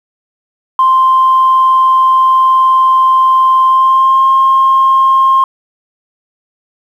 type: tone with pitch glide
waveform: sine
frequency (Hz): 1046.5 to 1064.8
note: C6 to C6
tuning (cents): 0 to +30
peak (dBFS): -4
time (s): 0.79-5.44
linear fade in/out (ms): 2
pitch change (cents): +30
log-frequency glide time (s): 3.67-4.28
effects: tanh soft clip ceiling -1 dBFS + 7-bit